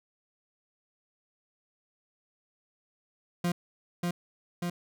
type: tone with echo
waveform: 40% pulse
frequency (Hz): 174.61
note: F3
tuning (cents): 0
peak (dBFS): -25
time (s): 3.44-3.52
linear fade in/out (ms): 5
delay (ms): 590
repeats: 2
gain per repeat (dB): -2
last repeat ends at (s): 4.7
effects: none